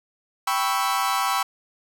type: chord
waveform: 40% pulse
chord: C# half-diminished seventh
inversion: second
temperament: equal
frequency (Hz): 784 / 987.8 / 1108.7 / 1318.5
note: G5 / B5 / C#6 / E6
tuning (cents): 0 / 0 / 0 / 0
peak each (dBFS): -26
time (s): 0.47-1.43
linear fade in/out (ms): 5
effects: none